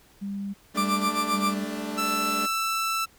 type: tone bursts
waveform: sine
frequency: 199.1 Hz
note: G3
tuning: 27 cents sharp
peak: -29 dBFS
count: 3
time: 0.21-1.66 s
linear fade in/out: 20 ms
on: 330 ms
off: 230 ms
type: chord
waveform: sawtooth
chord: G suspended second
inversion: none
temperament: equal with one note detuned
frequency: 200 / 220 / 293.7 Hz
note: G3 / A3 / D4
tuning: +35 / 0 / 0 cents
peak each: -32 / -30 / -30 dBFS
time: 0.74-2.47 s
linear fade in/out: 20 ms
type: tone with tremolo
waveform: 40% pulse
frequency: 1180 Hz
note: D6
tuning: 8 cents sharp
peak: -21 dBFS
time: 0.77-1.54 s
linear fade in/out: 5 ms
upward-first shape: sine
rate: 7.6 Hz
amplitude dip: 75%
type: tone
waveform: sawtooth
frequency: 1327 Hz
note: E6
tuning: 11 cents sharp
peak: -21 dBFS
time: 1.97-3.06 s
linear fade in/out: 20 ms
effects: pink hiss -57 dBFS RMS until 3.18 s